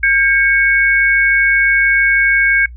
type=tone pair together; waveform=sine; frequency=1603.2 / 2217 Hz; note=G6 / C#7; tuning=+38 / 0 cents; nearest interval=tritone; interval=562 cents; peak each=-12 dBFS; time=0.03-2.66 s; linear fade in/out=5 ms; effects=noise-tail reverb RT60 0.1 s tail -22 dB re dry + added 60 Hz sine -30 dBFS peak until 2.76 s